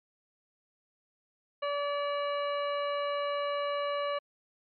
harmonic tone, 575 Hz, D5, 37 cents flat, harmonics 1 / 2 / 3 / 4 / 5 / 7, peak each -31 / -34 / -44 / -44 / -43 / -49 dBFS, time 1.62-4.19 s, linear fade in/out 10 ms, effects MP3 48 kbps

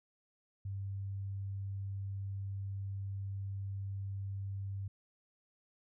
sine tone, 98.2 Hz, G2, 4 cents sharp, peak -37 dBFS, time 0.65-4.88 s, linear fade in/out 5 ms, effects none

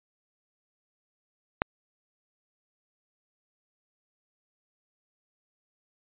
click, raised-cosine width 0.5 ms, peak -7 dBFS, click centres 1.619 s, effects resampled to 8000 Hz

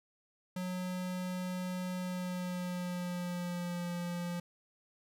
square tone with pitch glide, 182.5 to 174.56 Hz, F#3 to F3, -24 to -1 cents, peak -36 dBFS, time 0.56-4.4 s, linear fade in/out 5 ms, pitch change -77 cents, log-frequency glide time 1.97-3.9 s, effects none

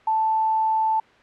sine tone with quantisation, 880 Hz, A5, in tune, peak -18 dBFS, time 0.07-1 s, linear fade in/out 5 ms, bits 7, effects white hiss -52 dBFS RMS until 1.22 s + low-pass 2000 Hz 12 dB/octave

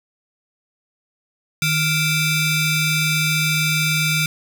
sawtooth ring-modulated tone, 1244.5 Hz, D#6, in tune, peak -10 dBFS, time 1.62-4.26 s, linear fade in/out 2 ms, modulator 1090 Hz, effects none

